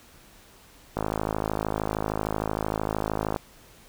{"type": "click train", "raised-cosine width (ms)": 1, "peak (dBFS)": -12, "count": 128, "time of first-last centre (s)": [0.97, 3.362], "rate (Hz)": 53.1, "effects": ["pink hiss -53 dBFS RMS until 3.88 s"]}